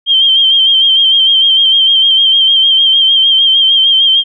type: tone with vibrato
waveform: sine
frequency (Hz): 3167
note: G7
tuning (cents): +17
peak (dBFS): -5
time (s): 0.06-4.24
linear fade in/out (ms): 50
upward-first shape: sine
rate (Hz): 6.6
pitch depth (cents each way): 46
effects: none